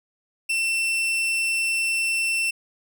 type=tone; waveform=40% pulse; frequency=2690 Hz; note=E7; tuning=34 cents sharp; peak=-20 dBFS; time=0.49-2.51 s; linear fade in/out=10 ms; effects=none